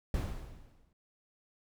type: noise with exponential decay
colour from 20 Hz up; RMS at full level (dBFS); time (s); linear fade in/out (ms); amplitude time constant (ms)
brown; -30; 0.14-0.93; 2; 170
effects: none